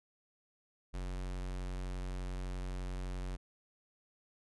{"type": "tone", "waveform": "square", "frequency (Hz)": 45.84, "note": "F#1", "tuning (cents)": -15, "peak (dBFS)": -38, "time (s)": [0.93, 3.37], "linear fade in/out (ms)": 20, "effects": ["resampled to 24000 Hz"]}